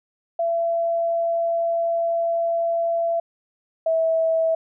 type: tone pair in turn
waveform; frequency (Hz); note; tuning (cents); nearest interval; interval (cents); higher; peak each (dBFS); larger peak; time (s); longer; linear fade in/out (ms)
sine; 673 / 651.2; E5 / E5; +36 / -21; minor second; 57; first; -19 / -17; second; 0.39-3.2 / 3.86-4.55; first; 5
effects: none